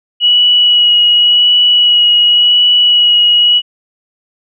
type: tone with vibrato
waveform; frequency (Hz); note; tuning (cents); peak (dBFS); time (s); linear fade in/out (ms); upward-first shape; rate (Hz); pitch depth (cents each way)
sine; 2922; F#7; -22; -5; 0.2-3.62; 50; sine; 0.9; 13
effects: none